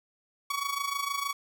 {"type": "tone with amplitude modulation", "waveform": "sawtooth", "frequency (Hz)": 1126, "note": "C#6", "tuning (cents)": 27, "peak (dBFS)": -23, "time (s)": [0.5, 1.33], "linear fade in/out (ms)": 5, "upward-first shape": "sine", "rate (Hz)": 26.5, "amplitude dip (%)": 70, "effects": []}